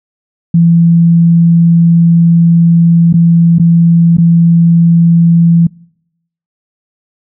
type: tone with dropouts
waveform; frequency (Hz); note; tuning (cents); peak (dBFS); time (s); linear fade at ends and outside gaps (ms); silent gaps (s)
sine; 168.4; E3; +37; -3; 0.54-5.67; 5; 3.128-3.139 / 3.585-3.596 / 4.17-4.182
effects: noise-tail reverb RT60 0.8 s tail -26 dB re dry